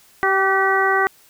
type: harmonic tone with a mistuned harmonic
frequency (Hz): 387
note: G4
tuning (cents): -22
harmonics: 1 / 2 / 3 / 4 / 5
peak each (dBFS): -21 / -21 / -21 / -21 / -21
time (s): 0.23-1.07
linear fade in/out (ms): 0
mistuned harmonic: 4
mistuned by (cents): -29
effects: white hiss -52 dBFS RMS until 1.29 s